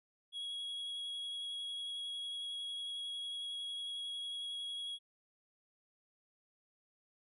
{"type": "tone with vibrato", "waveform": "triangle", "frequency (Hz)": 3322, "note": "G#7", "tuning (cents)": 0, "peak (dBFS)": -38, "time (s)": [0.32, 4.99], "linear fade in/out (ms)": 50, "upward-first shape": "triangle", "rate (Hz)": 11, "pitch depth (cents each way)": 11, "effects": ["resampled to 32000 Hz"]}